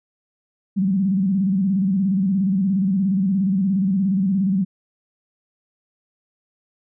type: tone with vibrato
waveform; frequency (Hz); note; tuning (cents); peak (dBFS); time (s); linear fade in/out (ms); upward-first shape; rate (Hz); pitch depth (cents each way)
sine; 191.9; G3; -37; -16; 0.76-4.65; 20; square; 17; 89
effects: none